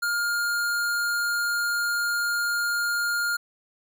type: tone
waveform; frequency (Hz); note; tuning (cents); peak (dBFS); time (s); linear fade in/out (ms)
square; 1412; F6; +19; -24; 0.02-3.37; 10
effects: none